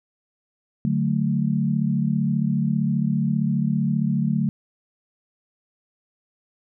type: chord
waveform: sine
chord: D major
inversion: none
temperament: equal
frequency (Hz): 146.83 / 185 / 220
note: D3 / F#3 / A3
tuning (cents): 0 / 0 / 0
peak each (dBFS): -23 / -24 / -23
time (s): 0.85-4.49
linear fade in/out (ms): 0
effects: none